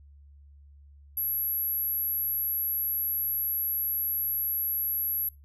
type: tone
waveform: sine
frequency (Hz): 11630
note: F#9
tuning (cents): -31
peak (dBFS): -26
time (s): 1.17-5.29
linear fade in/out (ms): 5
effects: noise-tail reverb RT60 0.2 s tail -24 dB re dry + added 71 Hz sine -50 dBFS peak until 5.44 s